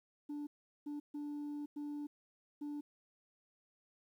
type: tone bursts at uneven times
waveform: sine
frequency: 292.9 Hz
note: D4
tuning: 5 cents flat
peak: -37 dBFS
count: 5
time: 0.29-0.47 / 0.86-1 / 1.14-1.66 / 1.76-2.07 / 2.61-2.81 s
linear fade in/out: 10 ms
effects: tanh soft clip ceiling -39 dBFS + 12-bit